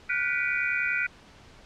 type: tone cluster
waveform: sine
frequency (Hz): 1432 / 1502 / 1966 / 2294 / 2434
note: F6 / F#6 / B6 / D7 / D#7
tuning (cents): +43 / +26 / -8 / -41 / -39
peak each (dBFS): -31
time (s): 0.09-1.07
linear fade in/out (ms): 10
effects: pink hiss -52 dBFS RMS until 1.65 s + low-pass 5000 Hz 12 dB/octave